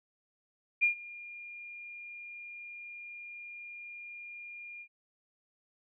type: tone with ADSR envelope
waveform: sine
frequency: 2412 Hz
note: D7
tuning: 46 cents sharp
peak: -21 dBFS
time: 0.81-4.88 s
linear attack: 24 ms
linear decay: 110 ms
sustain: -22 dB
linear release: 72 ms
effects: none